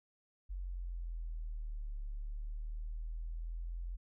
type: linear two-way sweep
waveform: sine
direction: down then up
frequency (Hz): 46.25 to 35.7 to 43.56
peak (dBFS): -38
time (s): 0.49-3.97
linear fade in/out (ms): 20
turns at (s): 2.01
effects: none